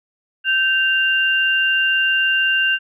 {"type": "tone pair together", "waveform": "sine", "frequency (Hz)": [1554, 2787], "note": ["G6", "F7"], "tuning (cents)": [-16, -4], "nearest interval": "minor seventh", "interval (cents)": 1012, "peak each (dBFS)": -17, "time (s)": [0.44, 2.79], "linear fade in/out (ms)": 50, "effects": []}